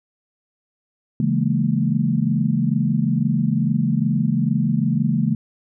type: chord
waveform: sine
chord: A# half-diminished seventh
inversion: first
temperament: equal with one note detuned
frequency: 138.59 / 164.81 / 207.7 / 230 Hz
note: C#3 / E3 / G#3 / A#3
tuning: 0 / 0 / 0 / -23 cents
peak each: -22 dBFS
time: 1.2-5.35 s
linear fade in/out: 2 ms
effects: none